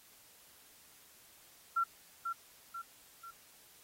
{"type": "tone with echo", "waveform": "sine", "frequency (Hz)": 1362, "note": "F6", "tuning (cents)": -44, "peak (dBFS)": -28, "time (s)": [1.76, 1.84], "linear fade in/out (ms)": 10, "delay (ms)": 490, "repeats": 3, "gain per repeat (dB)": -6, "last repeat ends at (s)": 3.31, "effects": ["white hiss -61 dBFS RMS until 3.83 s", "AAC 48 kbps"]}